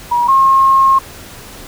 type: tone pair in turn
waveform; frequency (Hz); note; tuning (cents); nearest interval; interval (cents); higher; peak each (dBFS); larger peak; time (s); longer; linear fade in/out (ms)
sine; 960 / 1075.5; B5 / C6; -49 / +47; major second; 196; second; -10 / -6; second; 0.11-0.28 / 0.28-0.99; second; 10
effects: pink hiss -34 dBFS RMS until 1.67 s